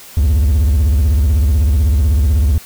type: tone with vibrato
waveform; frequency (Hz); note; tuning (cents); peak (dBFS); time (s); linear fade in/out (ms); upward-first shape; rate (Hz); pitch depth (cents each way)
triangle; 72.7; D2; -17; -7; 0.17-2.58; 0; sine; 16; 270
effects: white hiss -37 dBFS RMS until 2.65 s

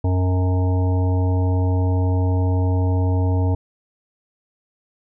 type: harmonic tone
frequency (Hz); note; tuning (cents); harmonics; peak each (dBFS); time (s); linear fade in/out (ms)
91.8; F#2; -13; 1 / 3 / 5 / 7 / 9 / 10; -16 / -26 / -30 / -33 / -35 / -36; 0.04-3.55; 5
effects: none

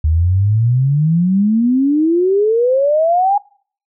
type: exponential sweep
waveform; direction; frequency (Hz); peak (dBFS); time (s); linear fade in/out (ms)
sine; up; 75.3 to 828; -10; 0.04-3.38; 5
effects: noise-tail reverb RT60 0.5 s tail -25 dB re dry

